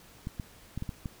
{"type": "clicks", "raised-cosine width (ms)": 5, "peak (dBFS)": -22, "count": 6, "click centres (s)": [0.271, 0.398, 0.776, 0.824, 0.892, 1.058], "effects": ["pink hiss -55 dBFS RMS until 1.2 s"]}